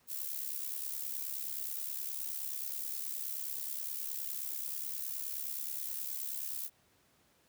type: noise with amplitude modulation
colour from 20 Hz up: violet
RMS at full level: -36 dBFS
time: 0.07-6.7 s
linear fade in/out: 50 ms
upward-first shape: sine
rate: 69.5 Hz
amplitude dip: 70%
effects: pink hiss -69 dBFS RMS until 7.48 s + high-pass 80 Hz 12 dB/octave